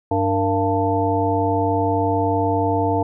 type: harmonic tone with a mistuned harmonic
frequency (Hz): 98.3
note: G2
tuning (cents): +5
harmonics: 1 / 3 / 5 / 7 / 9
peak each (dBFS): -23 / -23 / -23 / -23 / -23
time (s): 0.11-3.03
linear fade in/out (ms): 5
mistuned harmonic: 5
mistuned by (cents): -96
effects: none